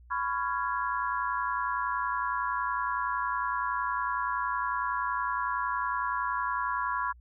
sine chord, C# dominant seventh, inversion third, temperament just, 997.9 / 1108.7 / 1385.9 / 1663.1 Hz, B5 / C#6 / E#6 / G#6, +18 / 0 / -14 / +2 cents, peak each -31 / -33 / -35 / -36 dBFS, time 0.1-7.13 s, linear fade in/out 20 ms, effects added 60 Hz sine -51 dBFS peak until 7.2 s

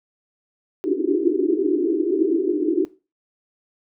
white band-pass noise, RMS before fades -20 dBFS, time 0.84-2.85 s, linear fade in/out 0 ms, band 290 to 400 Hz, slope 96 dB/octave, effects noise-tail reverb RT60 0.3 s tail -18 dB re dry

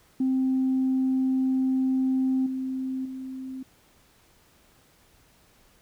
sine tone with level steps, 261.6 Hz, C4, in tune, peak -20 / -27 / -33 dBFS, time 0.2-3.63 s, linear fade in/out 5 ms, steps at 2.46 / 3.05 s, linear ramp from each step 5 ms, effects tanh soft clip ceiling -17 dBFS + pink hiss -60 dBFS RMS until 5.81 s

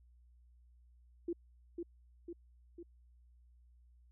sine tone with echo, 342 Hz, F4, 36 cents flat, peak -34 dBFS, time 1.28-1.33 s, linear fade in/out 5 ms, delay 500 ms, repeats 3, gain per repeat -4 dB, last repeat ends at 2.83 s, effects added 60 Hz sine -61 dBFS peak until 4.11 s

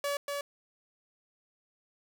sawtooth tone with echo, 570 Hz, C#5, 48 cents sharp, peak -26 dBFS, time 0.04-0.17 s, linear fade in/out 2 ms, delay 240 ms, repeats 1, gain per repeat -3 dB, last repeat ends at 0.41 s, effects none

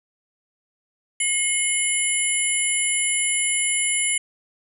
sine tone cluster, 2148 / 2981 / 7220 / 9860 Hz, C7 / F#7 / A8 / D#9, +45 / +12 / +44 / -17 cents, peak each -25 / -28 / -28 / -22 dBFS, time 1.2-4.18 s, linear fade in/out 5 ms, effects none

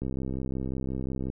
click train, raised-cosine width 3 ms, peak -20 dBFS, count 85, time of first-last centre 0.02-1.3 s, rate 65.6 Hz, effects none

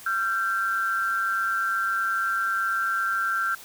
sine tone pair together, 1366.4 / 1568 Hz, F6 / G6, -38 / 0 cents, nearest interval major second, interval 238 cents, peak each -25 / -26 dBFS, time 0.06-3.55 s, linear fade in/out 5 ms, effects white hiss -45 dBFS RMS until 3.64 s

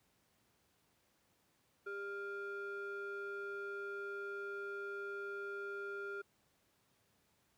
triangle ring-modulated tone, 500 Hz, B4, 21 cents sharp, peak -36 dBFS, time 1.86-6.22 s, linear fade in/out 10 ms, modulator 900 Hz, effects pink hiss -75 dBFS RMS until 7.57 s + high-pass 80 Hz 12 dB/octave

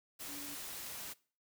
sine tone in noise, 287.2 Hz, D4, 39 cents flat, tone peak -49 dBFS, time 0.28-0.56 s, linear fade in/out 20 ms, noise white, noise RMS -45 dBFS, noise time 0.19-1.14 s, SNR -7 dB, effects noise-tail reverb RT60 0.4 s tail -21 dB re dry

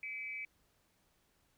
sine tone with amplitude modulation, 2301 Hz, D7, 36 cents flat, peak -36 dBFS, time 0.03-0.45 s, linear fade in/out 2 ms, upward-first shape sine, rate 234 Hz, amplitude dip 80%, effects pink hiss -74 dBFS RMS until 1.57 s

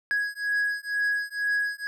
triangle beating tone pair, 1661.2 / 1663.3 Hz, G#6 / G#6, 0 / +2 cents, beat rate 2.1 Hz, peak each -26 dBFS, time 0.11-1.87 s, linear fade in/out 0 ms, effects none

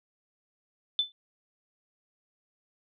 sine tone with exponential decay, 3515 Hz, A7, 2 cents flat, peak -19 dBFS, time 0.99-1.12 s, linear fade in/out 1 ms, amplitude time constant 27 ms, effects none

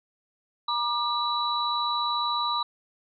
sine tone cluster, 954 / 1194 / 3940 Hz, A#5 / D6 / B7, +40 / +28 / -5 cents, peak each -29 / -28 / -29 dBFS, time 0.68-2.63 s, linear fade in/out 5 ms, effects none

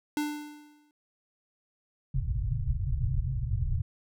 square tone with exponential decay, 297.3 Hz, D4, 21 cents sharp, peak -26 dBFS, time 0.17-0.91 s, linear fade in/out 1 ms, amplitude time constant 160 ms
white low-pass noise, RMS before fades -29 dBFS, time 2.14-3.82 s, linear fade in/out 5 ms, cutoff 140 Hz, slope 96 dB/octave
effects none

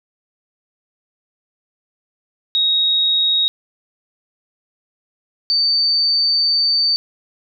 sine tone pair in turn, 3773 / 4579 Hz, A#7 / D8, +20 / -45 cents, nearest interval minor third, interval 335 cents, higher second, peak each -13 dBFS, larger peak neither, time 2.55-3.48 / 5.5-6.96 s, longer second, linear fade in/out 0 ms, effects none

